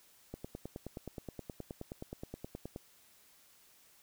click train, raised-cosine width 2 ms, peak -28 dBFS, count 24, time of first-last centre 0.34-2.761 s, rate 9.5 Hz, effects white hiss -64 dBFS RMS until 4.02 s

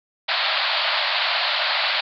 white band-pass noise, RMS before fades -22 dBFS, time 0.28-2.01 s, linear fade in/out 10 ms, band 570 to 4600 Hz, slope 96 dB/octave, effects none

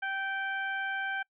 harmonic tone, 779 Hz, G5, 11 cents flat, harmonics 1 / 2 / 3 / 4, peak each -37 / -32 / -43 / -46 dBFS, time 0.02-1.23 s, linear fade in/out 10 ms, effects noise-tail reverb RT60 0.1 s tail -26 dB re dry

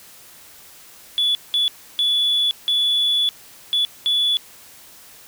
triangle tone bursts at uneven times, 3433 Hz, A7, 43 cents flat, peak -13 dBFS, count 6, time 1.18-1.35 / 1.54-1.68 / 1.99-2.51 / 2.68-3.29 / 3.73-3.85 / 4.06-4.37 s, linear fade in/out 0 ms, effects tanh soft clip ceiling -12 dBFS + white hiss -45 dBFS RMS until 5.27 s

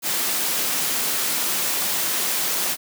white high-pass noise, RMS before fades -23 dBFS, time 0.02-2.77 s, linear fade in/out 50 ms, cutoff 150 Hz, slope 24 dB/octave, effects none

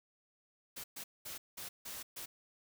white noise bursts at uneven times, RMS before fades -45 dBFS, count 6, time 0.76-0.84 / 0.96-1.04 / 1.25-1.38 / 1.57-1.69 / 1.85-2.03 / 2.16-2.26 s, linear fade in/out 10 ms, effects none

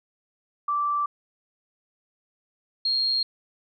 sine tone pair in turn, 1168 / 4242 Hz, D6 / C8, -10 / +23 cents, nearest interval octave + minor seventh, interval 2233 cents, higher second, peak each -22 / -21 dBFS, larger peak second, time 0.68-1.06 / 2.85-3.23 s, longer neither, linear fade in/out 5 ms, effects none

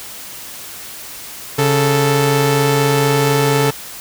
sawtooth tone pair together, 138.59 / 440 Hz, C#3 / A4, 0 / 0 cents, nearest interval octave + minor sixth, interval 2000 cents, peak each -11 dBFS, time 1.58-3.71 s, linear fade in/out 10 ms, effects white hiss -32 dBFS RMS until 4 s

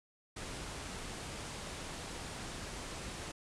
pink low-pass noise, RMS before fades -44 dBFS, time 0.36-3.32 s, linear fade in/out 10 ms, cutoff 10000 Hz, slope 48 dB/octave, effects none

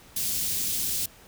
white band-stop noise, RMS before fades -28 dBFS, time 0.16-1.06 s, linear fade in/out 5 ms, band 250 to 3700 Hz, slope 12 dB/octave, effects pink hiss -52 dBFS RMS until 1.27 s

